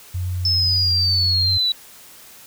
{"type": "tone", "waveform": "sine", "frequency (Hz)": 90.4, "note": "F#2", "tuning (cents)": -40, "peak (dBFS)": -21, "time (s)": [0.14, 1.58], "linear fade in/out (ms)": 10}
{"type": "linear sweep", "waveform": "sine", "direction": "down", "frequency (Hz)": [5274, 3900], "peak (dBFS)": -16, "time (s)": [0.45, 1.72], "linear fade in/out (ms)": 2}
{"effects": ["white hiss -44 dBFS RMS until 2.46 s"]}